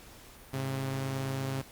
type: tone pair together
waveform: sawtooth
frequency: 106.1 / 134.36 Hz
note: G#2 / C3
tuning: +38 / +46 cents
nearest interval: major third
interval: 408 cents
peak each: -37 / -28 dBFS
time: 0.53-1.62 s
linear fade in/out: 10 ms
effects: pink hiss -52 dBFS RMS until 1.71 s + Opus 48 kbps